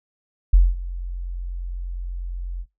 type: tone with ADSR envelope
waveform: sine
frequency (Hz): 44.22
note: F1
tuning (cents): +22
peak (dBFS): -7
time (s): 0.53-2.66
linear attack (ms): 9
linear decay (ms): 210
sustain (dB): -19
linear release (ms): 56
effects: noise-tail reverb RT60 0.2 s tail -22 dB re dry